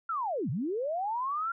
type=linear two-way sweep; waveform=sine; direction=down then up; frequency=1396.9 to 110 to 1396.9 Hz; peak=-29 dBFS; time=0.09-1.52 s; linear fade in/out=5 ms; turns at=0.5 s; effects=none